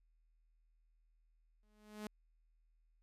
sawtooth tone with exponential growth, 211.5 Hz, G#3, 32 cents sharp, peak -37 dBFS, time 1.63-2.07 s, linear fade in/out 2 ms, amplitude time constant 95 ms, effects added 40 Hz sine -70 dBFS peak until 3.02 s + resampled to 32000 Hz

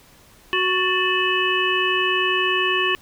harmonic tone with a mistuned harmonic, 370 Hz, F#4, in tune, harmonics 1 / 3 / 5 / 7 / 8, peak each -24 / -24 / -24 / -24 / -24 dBFS, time 0.53-2.95 s, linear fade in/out 0 ms, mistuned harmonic 5, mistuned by -79 cents, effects pink hiss -51 dBFS RMS until 3.01 s

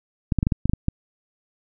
clicks, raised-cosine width 5 ms, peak -7 dBFS, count 9, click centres 0.322 / 0.387 / 0.429 / 0.469 / 0.522 / 0.656 / 0.696 / 0.735 / 0.884 s, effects none

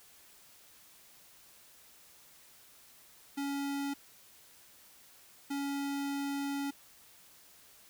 square tone bursts at uneven times, 280.4 Hz, C#4, 20 cents sharp, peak -34 dBFS, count 2, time 3.37-3.94 / 5.5-6.71 s, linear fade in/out 10 ms, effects white hiss -59 dBFS RMS until 7.89 s

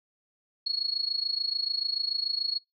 sine tone with amplitude modulation, 4332 Hz, C#8, 41 cents flat, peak -23 dBFS, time 0.66-2.59 s, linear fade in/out 10 ms, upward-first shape sine, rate 26.9 Hz, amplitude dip 85%, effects noise-tail reverb RT60 0.2 s tail -26 dB re dry

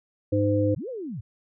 harmonic tone, 102.5 Hz, G#2, 22 cents flat, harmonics 1 / 3 / 5, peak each -24 / -24 / -24 dBFS, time 0.32-0.75 s, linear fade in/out 10 ms
sine linear two-way sweep, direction up then down, 87.31 to 541 to 87.31 Hz, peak -31 dBFS, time 0.76-1.21 s, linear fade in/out 10 ms, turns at 0.89 s
effects none

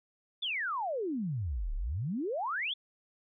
sine exponential two-way sweep, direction down then up, 3600 to 32.42 to 3600 Hz, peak -31 dBFS, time 0.42-2.74 s, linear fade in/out 10 ms, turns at 1.74 s, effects none

